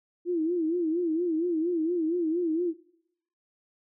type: tone with vibrato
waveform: sine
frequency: 334.4 Hz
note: E4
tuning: 25 cents sharp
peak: -24 dBFS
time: 0.25-2.74 s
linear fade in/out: 50 ms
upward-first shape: sine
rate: 4.3 Hz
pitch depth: 120 cents each way
effects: noise-tail reverb RT60 0.7 s tail -19 dB re dry